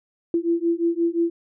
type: beating tone pair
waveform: sine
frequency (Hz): 334.9 / 340.6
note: E4 / F4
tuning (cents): +27 / -43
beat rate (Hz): 5.7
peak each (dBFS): -22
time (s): 0.34-1.3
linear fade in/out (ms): 2
effects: none